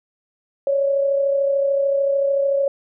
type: tone pair together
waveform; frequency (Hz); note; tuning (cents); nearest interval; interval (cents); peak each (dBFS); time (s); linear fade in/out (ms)
sine; 554 / 587.5; C#5 / D5; -1 / +1; minor second; 102; -16 / -28; 0.67-2.68; 2
effects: none